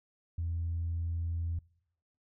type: tone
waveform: sine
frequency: 84 Hz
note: E2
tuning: 33 cents sharp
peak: -30 dBFS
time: 0.38-1.59 s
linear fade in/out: 5 ms
effects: noise-tail reverb RT60 0.8 s tail -26 dB re dry + tanh soft clip ceiling -27 dBFS